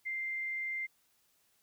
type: tone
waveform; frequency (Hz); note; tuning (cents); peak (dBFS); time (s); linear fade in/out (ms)
sine; 2093; C7; 0; -34; 0.05-0.87; 20
effects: white hiss -72 dBFS RMS until 1.62 s